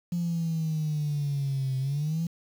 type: exponential two-way sweep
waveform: triangle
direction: down then up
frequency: 174.61 to 130.81 to 170.6 Hz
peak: -22 dBFS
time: 0.12-2.27 s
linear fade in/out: 5 ms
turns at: 1.78 s
effects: tanh soft clip ceiling -23 dBFS + 8-bit